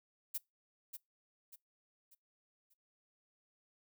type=noise with echo; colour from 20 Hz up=violet; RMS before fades=-38 dBFS; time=0.34-0.38 s; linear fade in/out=10 ms; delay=590 ms; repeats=4; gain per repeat=-8 dB; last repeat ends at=2.74 s; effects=noise-tail reverb RT60 0.2 s tail -24 dB re dry